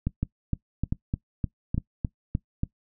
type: two click trains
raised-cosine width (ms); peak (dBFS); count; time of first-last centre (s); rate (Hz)
5; -13 / -13; 8 / 4; 0.23-2.351 / 0.07-2.634; 3.3 / 1.17
effects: noise-tail reverb RT60 0.1 s tail -20 dB re dry